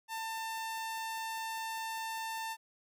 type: tone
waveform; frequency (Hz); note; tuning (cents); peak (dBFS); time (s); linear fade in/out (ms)
sawtooth; 895; A5; +29; -33; 0.08-2.57; 50
effects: none